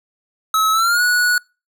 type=tone with pitch glide; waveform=square; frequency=1291 to 1465.9 Hz; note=E6 to F#6; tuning=-37 to -17 cents; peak=-14 dBFS; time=0.54-1.38 s; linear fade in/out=2 ms; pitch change=+220 cents; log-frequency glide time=0.72-1.02 s; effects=noise-tail reverb RT60 0.3 s tail -26 dB re dry